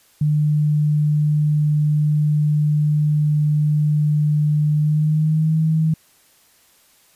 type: tone with pitch glide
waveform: sine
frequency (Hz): 150.1 to 158.66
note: D3 to D#3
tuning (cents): +38 to +34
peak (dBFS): -14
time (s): 0.21-5.94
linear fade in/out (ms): 5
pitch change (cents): +96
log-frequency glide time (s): 4.75-5.56
effects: white hiss -55 dBFS RMS until 7.15 s + resampled to 32000 Hz